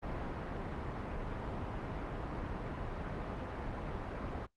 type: low-pass noise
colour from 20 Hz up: pink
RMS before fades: -40 dBFS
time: 0.02-4.47 s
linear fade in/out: 20 ms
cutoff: 1400 Hz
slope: 12 dB/octave
effects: noise-tail reverb RT60 0.1 s tail -18 dB re dry + Opus 32 kbps